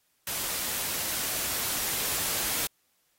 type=noise with level ramp; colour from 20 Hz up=white; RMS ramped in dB=-32 to -29 dBFS; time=0.27-2.67 s; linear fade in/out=2 ms; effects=white hiss -71 dBFS RMS until 3.18 s + AAC 48 kbps